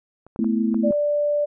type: clicks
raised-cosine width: 1 ms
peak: -31 / -24 / -24 / -21 / -29 dBFS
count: 5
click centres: 0.266 / 0.361 / 0.444 / 0.744 / 0.924 s
type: chord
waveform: sine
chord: A suspended second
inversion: none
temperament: equal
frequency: 220 / 246.9 / 329.6 Hz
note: A3 / B3 / E4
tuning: 0 / 0 / 0 cents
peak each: -20 / -24 / -26 dBFS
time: 0.39-0.91 s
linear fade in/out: 2 ms
type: tone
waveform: sine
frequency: 587.3 Hz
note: D5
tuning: in tune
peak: -18 dBFS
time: 0.83-1.46 s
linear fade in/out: 20 ms
effects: none